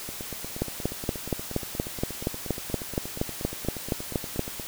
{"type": "two click trains", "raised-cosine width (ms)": 2, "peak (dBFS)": [-22, -11], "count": [39, 17], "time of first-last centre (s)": [[0.09, 4.598], [0.62, 4.394]], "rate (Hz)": [8.43, 4.24], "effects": ["white hiss -38 dBFS RMS until 4.67 s"]}